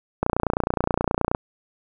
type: click train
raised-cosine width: 1 ms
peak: -6 dBFS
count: 34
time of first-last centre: 0.23-1.349 s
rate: 29.5 Hz
effects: none